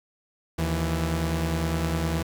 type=tone pair together; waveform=sawtooth; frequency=77.78 / 165.43 Hz; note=D#2 / E3; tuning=0 / +6 cents; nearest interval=octave + minor second; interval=1306 cents; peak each=-23 dBFS; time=0.58-2.23 s; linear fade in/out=10 ms; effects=9-bit